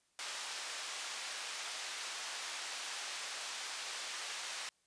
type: band-pass noise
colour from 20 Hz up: white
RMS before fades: -43 dBFS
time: 0.19-4.69 s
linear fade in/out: 0 ms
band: 720 to 5800 Hz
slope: 12 dB/octave
effects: white hiss -75 dBFS RMS until 4.86 s + resampled to 22050 Hz